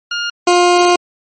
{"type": "tone pair in turn", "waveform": "20% pulse", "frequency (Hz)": [1415, 353.8], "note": ["F6", "F4"], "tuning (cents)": [22, 23], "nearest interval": "2 octaves", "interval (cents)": 2399, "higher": "first", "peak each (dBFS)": [-12, -3], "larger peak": "second", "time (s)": [[0.11, 0.3], [0.47, 0.96]], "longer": "second", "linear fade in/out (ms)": 5, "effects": ["MP3 32 kbps"]}